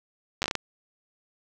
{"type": "slowing click train", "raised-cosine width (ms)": 0.2, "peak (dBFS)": -9, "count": 7, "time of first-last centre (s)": [0.42, 0.553], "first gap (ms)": 9, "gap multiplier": 1.36, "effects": []}